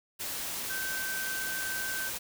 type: tone in noise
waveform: sine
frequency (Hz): 1545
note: G6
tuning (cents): -26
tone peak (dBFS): -34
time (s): 0.69-2.1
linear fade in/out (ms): 20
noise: white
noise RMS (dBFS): -36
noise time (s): 0.19-2.19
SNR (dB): -1
effects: none